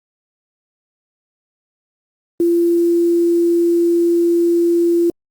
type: tone with quantisation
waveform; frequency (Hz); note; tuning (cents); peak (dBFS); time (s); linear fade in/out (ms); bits
sine; 342.2; F4; -35; -11; 2.4-5.1; 2; 6
effects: Opus 32 kbps